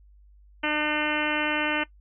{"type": "harmonic tone", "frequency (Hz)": 301.6, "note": "D4", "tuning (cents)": 46, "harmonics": [1, 2, 3, 4, 5, 6, 7, 8, 9, 10], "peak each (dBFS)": [-30, -33, -32, -36, -31, -34, -33, -34, -33, -34], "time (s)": [0.63, 1.84], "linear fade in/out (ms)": 10, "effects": ["noise-tail reverb RT60 0.1 s tail -19 dB re dry", "added 50 Hz sine -51 dBFS peak until 2 s"]}